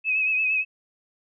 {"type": "tone with vibrato", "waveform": "sine", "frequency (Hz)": 2558, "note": "D#7", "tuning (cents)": 47, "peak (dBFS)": -20, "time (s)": [0.04, 0.65], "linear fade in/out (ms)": 50, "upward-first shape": "triangle", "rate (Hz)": 8.7, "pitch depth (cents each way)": 51, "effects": []}